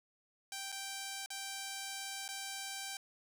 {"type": "tone with dropouts", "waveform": "5% pulse", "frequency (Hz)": 783, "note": "G5", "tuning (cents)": -2, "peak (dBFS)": -29, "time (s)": [0.52, 2.97], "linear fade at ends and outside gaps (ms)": 2, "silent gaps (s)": [[0.719, 0.724], [1.261, 1.303], [2.28, 2.288]], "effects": []}